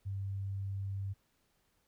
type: tone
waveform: sine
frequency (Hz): 98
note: G2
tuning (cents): 0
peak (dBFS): -35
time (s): 0.05-1.14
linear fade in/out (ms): 20
effects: pink hiss -75 dBFS RMS until 1.87 s